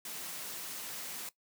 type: high-pass noise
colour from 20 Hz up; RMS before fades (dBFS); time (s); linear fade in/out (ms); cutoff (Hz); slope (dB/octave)
white; -42; 0.05-1.29; 2; 130; 24
effects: noise-tail reverb RT60 0.1 s tail -17 dB re dry